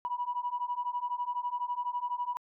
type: beating tone pair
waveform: sine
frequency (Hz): 970 / 982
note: B5 / B5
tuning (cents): -31 / -10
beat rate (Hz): 12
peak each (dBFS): -34 / -33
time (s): 0.05-2.37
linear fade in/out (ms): 0
effects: tanh soft clip ceiling -23 dBFS